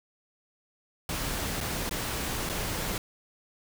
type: noise with dropouts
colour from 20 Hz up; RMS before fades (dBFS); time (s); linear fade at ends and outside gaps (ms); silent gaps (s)
pink; -32; 1.09-2.98; 2; 1.605-1.61 / 1.894-1.91 / 2.492-2.496
effects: none